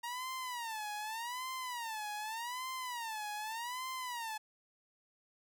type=tone with vibrato; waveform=sawtooth; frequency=932.3 Hz; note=A#5; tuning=in tune; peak=-35 dBFS; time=0.03-4.38 s; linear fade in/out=10 ms; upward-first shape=sine; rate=0.84 Hz; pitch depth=190 cents each way; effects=none